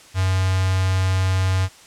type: tone with notch filter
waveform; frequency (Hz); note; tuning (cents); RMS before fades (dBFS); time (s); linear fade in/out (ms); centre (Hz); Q
square; 94; F#2; +28; -19; 0.14-1.69; 50; 340; 0.51
effects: white hiss -46 dBFS RMS until 1.86 s + low-pass 8000 Hz 12 dB/octave